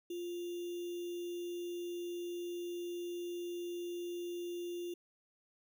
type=tone with sample-and-hold; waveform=sine; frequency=349.4 Hz; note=F4; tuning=1 cent sharp; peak=-38 dBFS; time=0.1-4.94 s; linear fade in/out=5 ms; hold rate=3150 Hz; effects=none